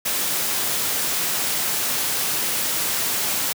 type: noise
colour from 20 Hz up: white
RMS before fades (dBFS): -23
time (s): 0.05-3.53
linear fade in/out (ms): 10
effects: high-pass 100 Hz 12 dB/octave